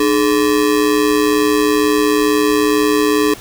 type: ring-modulated tone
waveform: square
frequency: 362.4 Hz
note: F#4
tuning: 36 cents flat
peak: -9 dBFS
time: 0-3.34 s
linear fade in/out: 5 ms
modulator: 61.1 Hz
effects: pink hiss -35 dBFS RMS until 3.4 s